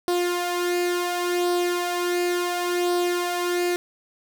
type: tone with flanger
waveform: sawtooth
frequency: 353 Hz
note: F4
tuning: 19 cents sharp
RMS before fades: -24 dBFS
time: 0.08-3.76 s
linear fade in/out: 0 ms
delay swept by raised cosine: 0.21 to 2.41 ms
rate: 0.7 Hz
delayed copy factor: +0.55
effects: none